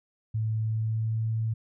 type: tone with pitch glide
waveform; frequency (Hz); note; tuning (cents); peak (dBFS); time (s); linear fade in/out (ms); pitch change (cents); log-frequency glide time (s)
sine; 110 to 111.66; A2 to A2; 0 to +26; -25; 0.34-1.54; 10; +26; 0.61-1.27
effects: none